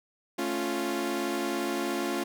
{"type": "chord", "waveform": "sawtooth", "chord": "A augmented", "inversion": "none", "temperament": "equal", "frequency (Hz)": [220, 277.2, 349.2], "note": ["A3", "C#4", "E#4"], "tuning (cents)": [0, 0, 0], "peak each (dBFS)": [-32, -29, -27], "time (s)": [0.38, 2.24], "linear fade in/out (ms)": 10, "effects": []}